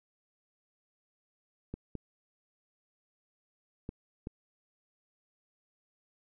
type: clicks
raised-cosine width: 3 ms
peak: -25 dBFS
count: 4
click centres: 1.74 / 1.953 / 3.891 / 4.271 s
effects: none